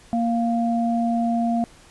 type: tone pair together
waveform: sine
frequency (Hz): 233.1 / 697.6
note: A#3 / F5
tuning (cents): 0 / -2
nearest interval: octave + perfect fifth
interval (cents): 1898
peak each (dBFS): -20 / -24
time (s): 0.13-1.64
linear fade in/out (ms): 0
effects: pink hiss -50 dBFS RMS until 1.9 s + resampled to 24000 Hz